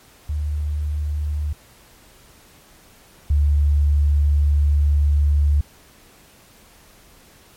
sine tone pair in turn, 74.6 / 72.81 Hz, D2 / D2, +28 / -14 cents, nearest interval unison, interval 42 cents, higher first, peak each -20 / -13 dBFS, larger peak second, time 0.29-1.53 / 3.3-5.61 s, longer second, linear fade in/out 5 ms, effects pink hiss -50 dBFS RMS until 7.56 s + MP3 64 kbps

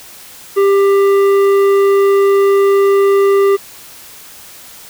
sine tone with tanh clipping, 396 Hz, G4, 18 cents sharp, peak -9 dBFS, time 0.56-3.57 s, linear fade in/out 20 ms, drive 11 dB, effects white hiss -36 dBFS RMS until 4.89 s

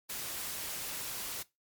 white noise, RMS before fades -39 dBFS, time 0.09-1.43 s, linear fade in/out 10 ms, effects noise-tail reverb RT60 0.2 s tail -19 dB re dry + MP3 96 kbps

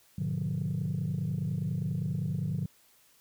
sine chord, G# diminished seventh, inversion none, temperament just, 103.83 / 124.59 / 149.51 / 179.41 Hz, G#2 / B2 / D3 / F3, 0 / +16 / +31 / +47 cents, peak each -35 / -36 / -31 / -33 dBFS, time 0.18-2.66 s, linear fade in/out 5 ms, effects tanh soft clip ceiling -24 dBFS + white hiss -63 dBFS RMS until 3.2 s

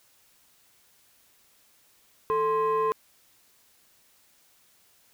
sine tone pair together, 440 / 1046.5 Hz, A4 / C6, 0 / 0 cents, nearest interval octave + minor third, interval 1500 cents, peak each -23 / -23 dBFS, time 2.3-2.92 s, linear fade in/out 0 ms, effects tanh soft clip ceiling -19 dBFS + white hiss -62 dBFS RMS until 5.13 s

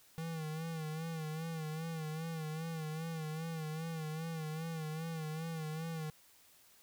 square tone with vibrato, 159.7 Hz, D#3, 45 cents sharp, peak -39 dBFS, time 0.18-6.1 s, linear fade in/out 0 ms, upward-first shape sine, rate 2.5 Hz, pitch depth 62 cents each way, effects white hiss -64 dBFS RMS until 6.82 s

